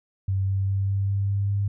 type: tone with pitch steps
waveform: sine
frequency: 96.4 / 97.07 / 97.75 / 98.43 / 99.11 / 99.8 / 100.49 Hz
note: G2 / G2 / G2 / G2 / G2 / G2 / G2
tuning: -28 / -16 / -4 / +8 / +20 / +32 / +43 cents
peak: -21 dBFS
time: 0.28-1.68 s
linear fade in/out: 5 ms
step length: 200 ms
effects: none